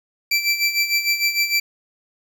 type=tone with tremolo; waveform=25% pulse; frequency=2337 Hz; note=D7; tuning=9 cents flat; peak=-11 dBFS; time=0.31-1.6 s; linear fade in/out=5 ms; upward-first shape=sine; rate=6.6 Hz; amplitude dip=70%; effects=8-bit